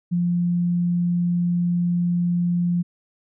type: tone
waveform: sine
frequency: 174.61 Hz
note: F3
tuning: in tune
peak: -18 dBFS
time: 0.11-2.83 s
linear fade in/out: 20 ms
effects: none